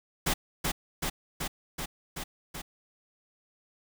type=noise with echo; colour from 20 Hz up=pink; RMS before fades=-27 dBFS; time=0.26-0.34 s; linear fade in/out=10 ms; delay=380 ms; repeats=6; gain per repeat=-2 dB; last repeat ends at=2.62 s; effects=none